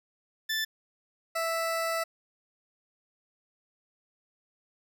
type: tone pair in turn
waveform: 20% pulse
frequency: 1760 / 659.3 Hz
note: A6 / E5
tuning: 0 / 0 cents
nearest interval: octave + perfect fourth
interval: 1700 cents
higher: first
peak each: -23 dBFS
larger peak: neither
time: 0.49-0.65 / 1.35-2.04 s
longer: second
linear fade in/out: 10 ms
effects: none